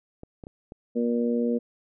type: clicks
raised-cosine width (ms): 2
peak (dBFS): -27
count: 4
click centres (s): 0.234 / 0.438 / 0.469 / 0.721
type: harmonic tone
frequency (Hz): 118.9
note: A#2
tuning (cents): +35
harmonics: 2 / 3 / 4 / 5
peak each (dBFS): -24 / -33 / -27 / -37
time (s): 0.95-1.59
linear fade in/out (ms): 20
effects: none